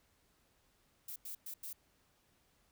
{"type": "noise bursts at uneven times", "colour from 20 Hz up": "violet", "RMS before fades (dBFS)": -45, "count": 4, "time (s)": [[1.08, 1.16], [1.25, 1.35], [1.46, 1.54], [1.63, 1.73]], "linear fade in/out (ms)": 5, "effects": ["pink hiss -73 dBFS RMS until 2.71 s"]}